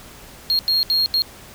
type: tone bursts at uneven times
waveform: triangle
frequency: 4254 Hz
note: C8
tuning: 28 cents sharp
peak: -14 dBFS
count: 4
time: 0.5-0.59 / 0.68-0.83 / 0.9-1.06 / 1.14-1.22 s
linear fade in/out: 0 ms
effects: pink hiss -42 dBFS RMS until 1.54 s